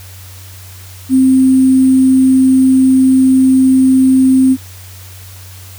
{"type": "tone with sample-and-hold", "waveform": "sine", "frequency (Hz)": 261.6, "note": "C4", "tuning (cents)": 0, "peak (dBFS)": -5, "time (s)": [1.09, 4.57], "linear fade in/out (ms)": 50, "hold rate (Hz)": 8820, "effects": ["added 93 Hz sine -32 dBFS peak until 5.78 s", "white hiss -37 dBFS RMS until 5.78 s"]}